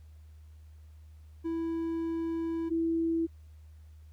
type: tone pair in turn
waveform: triangle / sine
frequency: 329.6 / 329.6 Hz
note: E4 / E4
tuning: 0 / 0 cents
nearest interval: unison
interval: 0 cents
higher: neither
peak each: -28 / -26 dBFS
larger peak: second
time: 1.44-2.7 / 2.7-3.27 s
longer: first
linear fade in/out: 20 ms
effects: added 77 Hz sine -49 dBFS peak until 4.12 s + pink hiss -71 dBFS RMS until 4.12 s